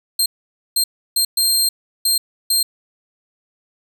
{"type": "tone bursts at uneven times", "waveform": "20% pulse", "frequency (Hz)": 4186, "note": "C8", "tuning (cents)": 0, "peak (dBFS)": -8, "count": 6, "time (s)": [[0.19, 0.26], [0.76, 0.84], [1.16, 1.25], [1.37, 1.69], [2.05, 2.18], [2.5, 2.63]], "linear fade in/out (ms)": 5, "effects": []}